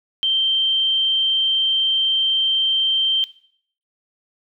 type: tone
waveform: sine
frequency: 3136 Hz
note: G7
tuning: in tune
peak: -16 dBFS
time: 0.23-3.24 s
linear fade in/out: 0 ms
effects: noise-tail reverb RT60 0.6 s tail -17 dB re dry